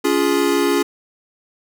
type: chord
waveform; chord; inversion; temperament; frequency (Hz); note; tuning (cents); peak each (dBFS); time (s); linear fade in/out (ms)
square; Db major; none; equal with one note detuned; 282.5 / 349.2 / 415.3; Db4 / F4 / Ab4; +33 / 0 / 0; -20; 0.04-0.83; 10
effects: none